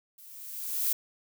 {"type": "noise with level ramp", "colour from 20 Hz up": "violet", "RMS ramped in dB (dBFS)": [-52, -26], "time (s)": [0.18, 0.93], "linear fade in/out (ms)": 5, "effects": []}